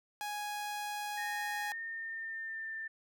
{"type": "tone", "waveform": "sawtooth", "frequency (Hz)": 830.6, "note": "G#5", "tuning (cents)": 0, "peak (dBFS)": -33, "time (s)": [0.21, 1.72], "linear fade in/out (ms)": 0}
{"type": "tone with pitch glide", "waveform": "sine", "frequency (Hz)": [1836, 1786.8], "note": ["A#6", "A6"], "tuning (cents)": [-27, 26], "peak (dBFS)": -38, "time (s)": [1.17, 2.88], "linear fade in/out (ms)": 10, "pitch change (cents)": -47, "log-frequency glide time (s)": [1.56, 2.74]}
{"effects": []}